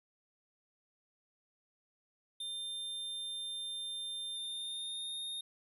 square tone with pitch glide, 3600 to 3680 Hz, A7 to A#7, +39 to -23 cents, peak -39 dBFS, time 2.4-5.41 s, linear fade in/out 5 ms, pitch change +38 cents, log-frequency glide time 4.33-5.21 s, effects none

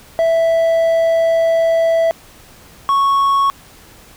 triangle tone pair in turn, 659.3 / 1106.1 Hz, E5 / C#6, 0 / -4 cents, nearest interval major sixth, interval 896 cents, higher second, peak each -9 dBFS, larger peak neither, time 0.19-2.11 / 2.89-3.5 s, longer first, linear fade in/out 0 ms, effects pink hiss -43 dBFS RMS until 4.16 s

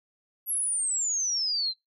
sine exponential sweep, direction down, 11660 to 4033 Hz, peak -25 dBFS, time 0.46-1.74 s, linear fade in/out 50 ms, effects noise-tail reverb RT60 0.2 s tail -26 dB re dry

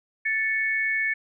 sine tone pair together, 1758.8 / 2216 Hz, A6 / C#7, -1 / -1 cents, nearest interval major third, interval 400 cents, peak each -25 dBFS, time 0.25-1.14 s, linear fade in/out 10 ms, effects none

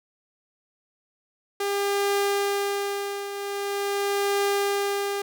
sawtooth tone with tremolo, 401.5 Hz, G4, 41 cents sharp, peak -17 dBFS, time 1.6-5.22 s, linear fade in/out 5 ms, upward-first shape triangle, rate 0.44 Hz, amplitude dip 70%, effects none

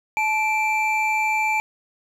triangle tone pair together, 866.5 / 2349 Hz, A5 / D7, -27 / 0 cents, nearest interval octave + perfect fourth, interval 1727 cents, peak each -20 dBFS, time 0.17-1.6 s, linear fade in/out 0 ms, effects none

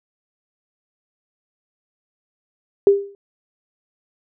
sine tone with exponential decay, 399.6 Hz, G4, 33 cents sharp, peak -5 dBFS, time 2.87-3.15 s, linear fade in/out 1 ms, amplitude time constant 60 ms, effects none

